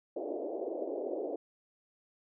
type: band-pass noise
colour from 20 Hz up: pink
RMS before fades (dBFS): -37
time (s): 0.16-1.36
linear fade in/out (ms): 5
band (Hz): 310 to 660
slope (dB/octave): 48
effects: none